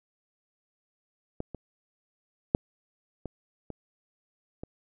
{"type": "clicks", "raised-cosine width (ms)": 2, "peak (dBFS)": [-19, -24, -7, -22, -24, -24], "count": 6, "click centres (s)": [1.404, 1.547, 2.549, 3.257, 3.703, 4.635], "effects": []}